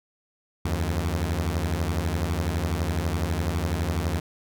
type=beating tone pair; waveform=sawtooth; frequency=76.8 / 88.8 Hz; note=D#2 / F2; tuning=-22 / +29 cents; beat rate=12 Hz; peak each=-23 / -23 dBFS; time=0.65-4.2 s; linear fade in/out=5 ms; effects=none